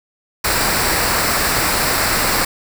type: noise with comb filter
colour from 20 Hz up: pink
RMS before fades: -17 dBFS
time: 0.44-2.45 s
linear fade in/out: 5 ms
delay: 0.31 ms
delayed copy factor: -0.55
effects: none

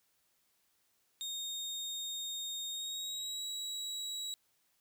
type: tone with pitch glide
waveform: 30% pulse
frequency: 3700 to 3884 Hz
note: A#7 to B7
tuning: -14 to -30 cents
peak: -35 dBFS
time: 1.21-4.34 s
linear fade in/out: 0 ms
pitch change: +84 cents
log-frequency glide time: 2.7-3.44 s
effects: white hiss -75 dBFS RMS until 4.8 s

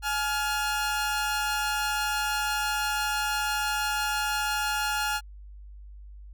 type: tone pair together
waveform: sawtooth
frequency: 844.8 / 1406 Hz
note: G#5 / F6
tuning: +29 / +11 cents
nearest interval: major sixth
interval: 882 cents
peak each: -25 dBFS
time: 0.02-5.21 s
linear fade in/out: 50 ms
effects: added 50 Hz sine -42 dBFS peak until 6.33 s

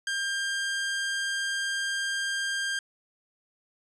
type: tone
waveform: sawtooth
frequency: 1597 Hz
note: G6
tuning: 32 cents sharp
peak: -24 dBFS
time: 0.07-2.79 s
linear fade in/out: 2 ms
effects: resampled to 22050 Hz

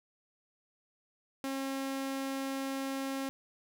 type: tone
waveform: sawtooth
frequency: 270 Hz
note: C#4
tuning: 45 cents flat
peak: -30 dBFS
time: 1.44-3.29 s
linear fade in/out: 0 ms
effects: 11-bit

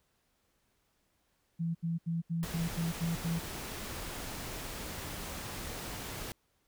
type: tone bursts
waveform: sine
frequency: 166.6 Hz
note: E3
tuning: 19 cents sharp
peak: -30 dBFS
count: 8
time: 1.59-3.395 s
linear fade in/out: 20 ms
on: 160 ms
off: 75 ms
type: noise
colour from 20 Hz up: pink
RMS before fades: -41 dBFS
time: 2.43-6.32 s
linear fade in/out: 0 ms
effects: pink hiss -75 dBFS RMS until 6.67 s

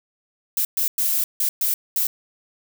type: noise bursts at uneven times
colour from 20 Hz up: violet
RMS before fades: -21 dBFS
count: 6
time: 0.57-0.65 / 0.77-0.88 / 0.98-1.24 / 1.4-1.49 / 1.61-1.74 / 1.96-2.07 s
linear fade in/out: 2 ms
effects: none

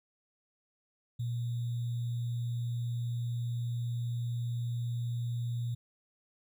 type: tone with sample-and-hold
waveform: sine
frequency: 119 Hz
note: A#2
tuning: 36 cents sharp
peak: -31 dBFS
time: 1.19-5.75 s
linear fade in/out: 10 ms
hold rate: 3675 Hz
effects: none

